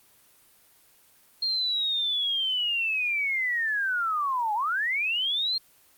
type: linear two-way sweep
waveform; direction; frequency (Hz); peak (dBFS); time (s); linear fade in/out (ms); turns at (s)
sine; down then up; 4246 to 817 to 4246; -24; 1.42-5.58; 5; 4.54
effects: white hiss -59 dBFS RMS until 5.97 s + Opus 24 kbps